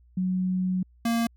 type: tone pair in turn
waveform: sine / square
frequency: 184.6 / 231.6 Hz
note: F#3 / A#3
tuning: -4 / -11 cents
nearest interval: major third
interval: 393 cents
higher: second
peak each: -23 dBFS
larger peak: neither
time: 0.17-0.83 / 1.05-1.27 s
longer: first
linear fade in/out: 5 ms
effects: added 60 Hz sine -54 dBFS peak until 1.36 s